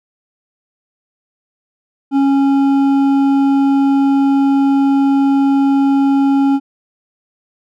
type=tone with hard clipping; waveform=triangle; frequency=275.4 Hz; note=C#4; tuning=11 cents flat; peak=-11 dBFS; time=2.11-6.6 s; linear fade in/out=50 ms; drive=11 dB; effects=none